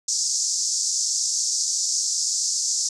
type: band-pass noise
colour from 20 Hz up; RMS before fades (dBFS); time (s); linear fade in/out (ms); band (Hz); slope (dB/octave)
white; -24; 0.08-2.89; 5; 5000 to 7400; 48
effects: none